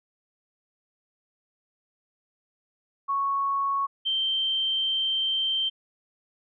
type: tone pair in turn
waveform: sine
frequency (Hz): 1107 / 3131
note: C#6 / G7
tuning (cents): -3 / -3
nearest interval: octave + tritone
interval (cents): 1800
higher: second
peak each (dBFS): -23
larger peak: neither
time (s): 3.08-3.87 / 4.05-5.7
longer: second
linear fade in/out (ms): 20
effects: none